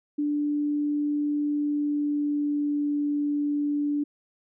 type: tone with pitch glide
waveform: sine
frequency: 293.7 to 291.5 Hz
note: D4 to D4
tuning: 0 to -13 cents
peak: -23 dBFS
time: 0.18-4.04 s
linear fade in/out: 10 ms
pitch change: -13 cents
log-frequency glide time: 1.43-2.94 s
effects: none